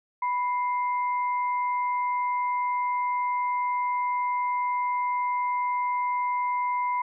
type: tone pair together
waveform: sine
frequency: 989 / 2096 Hz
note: B5 / C7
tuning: +2 / +2 cents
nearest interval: octave + minor second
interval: 1300 cents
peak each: -24 / -36 dBFS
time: 0.22-7.02 s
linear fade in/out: 5 ms
effects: none